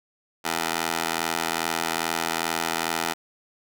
15% pulse tone with high-pass filter, 82.41 Hz, E2, in tune, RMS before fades -27 dBFS, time 0.44-3.14 s, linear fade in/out 20 ms, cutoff 630 Hz, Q 0.62, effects none

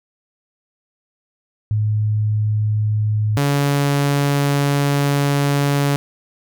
sine / sawtooth tone pair in turn, 106.7 / 142.03 Hz, G#2 / C#3, +47 / +42 cents, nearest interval perfect fourth, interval 495 cents, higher second, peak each -15 / -11 dBFS, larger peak second, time 1.71-3.37 / 3.37-5.96 s, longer second, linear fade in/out 0 ms, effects none

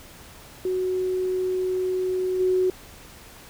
sine tone with level steps, 370 Hz, F#4, in tune, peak -22 / -18 dBFS, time 0.65-2.7 s, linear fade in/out 2 ms, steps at 2.39 s, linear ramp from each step 20 ms, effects pink hiss -46 dBFS RMS until 3.49 s

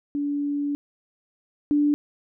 sine tone pair in turn, 287.8 / 292.8 Hz, D4 / D4, -35 / -5 cents, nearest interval unison, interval 30 cents, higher second, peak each -23 / -17 dBFS, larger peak second, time 0.15-0.75 / 1.71-1.94 s, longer first, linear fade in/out 0 ms, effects none

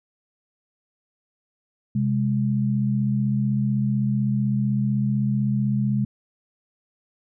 sine tone pair together, 130.07 / 205.9 Hz, C3 / G#3, -10 / -15 cents, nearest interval minor sixth, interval 795 cents, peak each -22 dBFS, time 1.95-6.05 s, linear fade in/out 5 ms, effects none

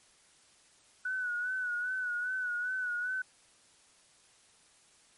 sine tone with vibrato, 1480 Hz, F#6, in tune, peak -31 dBFS, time 1.05-3.22 s, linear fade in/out 5 ms, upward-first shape sine, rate 2.5 Hz, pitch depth 51 cents each way, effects white hiss -63 dBFS RMS until 5.17 s + MP3 48 kbps

